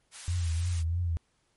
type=high-pass noise; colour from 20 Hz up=white; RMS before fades=-43 dBFS; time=0.11-0.84 s; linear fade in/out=50 ms; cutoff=1000 Hz; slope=12 dB/octave
type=tone with vibrato; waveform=sine; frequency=84.7 Hz; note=E2; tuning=48 cents sharp; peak=-26 dBFS; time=0.28-1.17 s; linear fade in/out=0 ms; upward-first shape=triangle; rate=3.1 Hz; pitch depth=90 cents each way
effects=pink hiss -72 dBFS RMS until 1.56 s + MP3 48 kbps